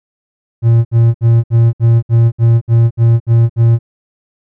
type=tone bursts; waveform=triangle; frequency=116 Hz; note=A#2; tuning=8 cents flat; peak=-3 dBFS; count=11; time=0.62-3.79 s; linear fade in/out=50 ms; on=230 ms; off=64 ms; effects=none